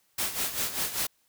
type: noise with tremolo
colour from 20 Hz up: white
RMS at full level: -28 dBFS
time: 0.18-1.07 s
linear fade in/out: 5 ms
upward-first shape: sine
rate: 5.1 Hz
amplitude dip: 70%
effects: white hiss -69 dBFS RMS until 1.28 s